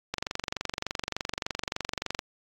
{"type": "click train", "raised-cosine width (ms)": 0.2, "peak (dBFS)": -12, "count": 49, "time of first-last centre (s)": [0.14, 2.191], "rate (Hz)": 23.4, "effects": ["AAC 48 kbps"]}